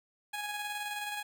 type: tone with tremolo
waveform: 15% pulse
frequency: 830.6 Hz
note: G#5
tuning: in tune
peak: -28 dBFS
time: 0.33-1.23 s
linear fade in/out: 10 ms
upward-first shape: square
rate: 19 Hz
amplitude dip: 30%
effects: none